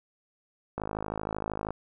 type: click train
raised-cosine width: 1 ms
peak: -18 dBFS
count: 50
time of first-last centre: 0.78-1.706 s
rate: 52.9 Hz
effects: none